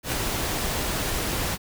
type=noise with ADSR envelope; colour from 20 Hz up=pink; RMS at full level=-24 dBFS; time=0.03-1.58 s; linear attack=100 ms; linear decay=4 ms; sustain=-3 dB; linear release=46 ms; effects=none